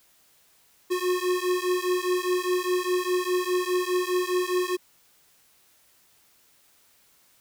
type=beating tone pair; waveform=square; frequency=360 / 364.9 Hz; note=F#4 / F#4; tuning=-47 / -24 cents; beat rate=4.9 Hz; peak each=-27 dBFS; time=0.9-4.77 s; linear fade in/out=20 ms; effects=white hiss -61 dBFS RMS until 7.4 s